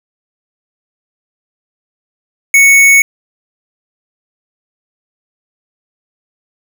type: tone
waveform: square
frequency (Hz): 2217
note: C#7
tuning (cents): 0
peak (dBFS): -4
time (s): 2.54-3.02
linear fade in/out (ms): 2
effects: none